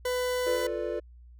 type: tone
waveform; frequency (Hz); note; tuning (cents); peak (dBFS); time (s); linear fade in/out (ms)
40% pulse; 499.2; B4; +19; -26; 0.05-0.67; 5
type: chord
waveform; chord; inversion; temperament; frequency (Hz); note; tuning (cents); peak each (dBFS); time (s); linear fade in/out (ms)
triangle; B half-diminished seventh; second; equal; 349.2 / 440 / 493.9 / 587.3; F4 / A4 / B4 / D5; 0 / 0 / 0 / 0; -33; 0.46-1; 10
effects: added 60 Hz sine -48 dBFS peak until 1.39 s